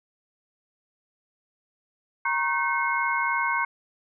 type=tone cluster; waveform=sine; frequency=942 / 1085 / 1528 / 2167 Hz; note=A#5 / C#6 / G6 / C#7; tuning=+18 / -37 / -45 / -40 cents; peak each=-28 dBFS; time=2.25-3.65 s; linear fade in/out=5 ms; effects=none

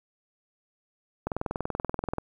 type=click train; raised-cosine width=1 ms; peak=-15 dBFS; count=20; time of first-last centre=1.27-2.183 s; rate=20.8 Hz; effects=9-bit

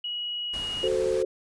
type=tone with pitch glide; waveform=sine; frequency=2910 to 2882 Hz; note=F#7 to F#7; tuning=-29 to -46 cents; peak=-29 dBFS; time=0.04-0.88 s; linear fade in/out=5 ms; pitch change=-17 cents; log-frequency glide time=0.46-0.66 s
type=noise; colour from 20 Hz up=pink; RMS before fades=-40 dBFS; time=0.53-1.23 s; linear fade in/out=10 ms
type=chord; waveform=sine; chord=F# diminished; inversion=none; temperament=equal; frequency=370 / 440 / 523.3 Hz; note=F#4 / A4 / C5; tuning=0 / 0 / 0 cents; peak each=-27 dBFS; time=0.83-1.25 s; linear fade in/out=5 ms
effects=resampled to 22050 Hz

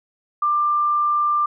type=tone; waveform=sine; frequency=1188 Hz; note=D6; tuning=20 cents sharp; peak=-16 dBFS; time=0.42-1.46 s; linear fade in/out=5 ms; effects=none

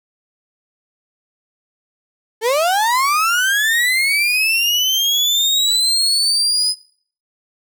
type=linear sweep; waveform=35% pulse; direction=up; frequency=425.1 to 5050 Hz; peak=-12 dBFS; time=2.41-6.75 s; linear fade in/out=50 ms; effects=noise-tail reverb RT60 0.5 s tail -20 dB re dry

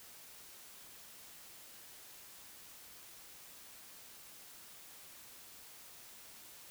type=silence; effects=white hiss -55 dBFS RMS until 6.7 s

